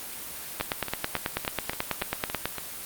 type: two click trains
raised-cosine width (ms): 0.3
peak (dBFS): -15 / -9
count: 8 / 18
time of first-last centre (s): 0.6-2.583 / 0.61-2.456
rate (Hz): 3.53 / 9.21
effects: white hiss -38 dBFS RMS until 2.85 s + Opus 32 kbps